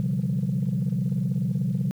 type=tone cluster; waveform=sine; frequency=126.8 / 142.8 / 173.1 / 193.6 Hz; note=B2 / D3 / F3 / G3; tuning=+46 / -48 / -15 / -21 cents; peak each=-27 dBFS; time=0-1.91 s; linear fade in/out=0 ms; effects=tanh soft clip ceiling -17 dBFS + 9-bit